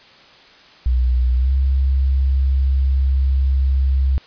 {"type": "tone with pitch glide", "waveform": "sine", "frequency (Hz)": [62, 66.83], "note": ["B1", "C2"], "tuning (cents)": [7, 37], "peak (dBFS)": -13, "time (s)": [0.86, 4.18], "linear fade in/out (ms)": 0, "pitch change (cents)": 130, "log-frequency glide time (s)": [1.35, 1.52], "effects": ["white hiss -46 dBFS RMS until 4.26 s", "resampled to 11025 Hz"]}